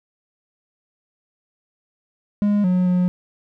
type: tone with pitch steps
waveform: triangle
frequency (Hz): 205.8 / 181.8 / 180.3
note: G#3 / F#3 / F#3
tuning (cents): -16 / -30 / -45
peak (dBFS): -13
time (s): 2.42-3.08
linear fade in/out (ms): 0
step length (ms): 220
effects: none